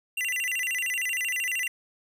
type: tone with vibrato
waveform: square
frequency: 2349 Hz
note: D7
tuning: in tune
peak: -27 dBFS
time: 0.17-1.68 s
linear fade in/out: 5 ms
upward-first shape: square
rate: 13 Hz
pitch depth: 280 cents each way
effects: none